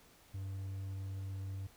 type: tone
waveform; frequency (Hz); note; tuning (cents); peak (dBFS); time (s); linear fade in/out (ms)
triangle; 96.6; G2; -25; -37; 0.34-1.67; 5
effects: pink hiss -63 dBFS RMS until 1.76 s